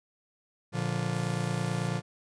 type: chord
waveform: 45% pulse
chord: Bb major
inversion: none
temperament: just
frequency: 116.54 / 145.68 / 174.81 Hz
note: Bb2 / D3 / F3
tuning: 0 / -14 / +2 cents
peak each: -33 dBFS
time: 0.72-2.02 s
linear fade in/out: 50 ms
type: noise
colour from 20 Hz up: blue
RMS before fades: -46 dBFS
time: 1.13-1.89 s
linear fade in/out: 20 ms
effects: resampled to 22050 Hz